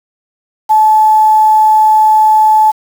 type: tone with quantisation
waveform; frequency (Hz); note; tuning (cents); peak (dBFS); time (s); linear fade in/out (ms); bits
sine; 865; A5; -30; -4; 0.69-2.72; 20; 5
effects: none